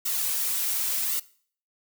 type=noise with flanger; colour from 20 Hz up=blue; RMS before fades=-27 dBFS; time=0.05-1.2 s; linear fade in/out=10 ms; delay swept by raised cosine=1.2 to 5.6 ms; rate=0.9 Hz; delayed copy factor=-0.65; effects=noise-tail reverb RT60 0.5 s tail -20 dB re dry